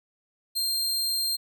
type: tone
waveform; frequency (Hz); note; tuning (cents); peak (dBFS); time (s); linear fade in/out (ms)
sawtooth; 4186; C8; 0; -22; 0.55-1.37; 20
effects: none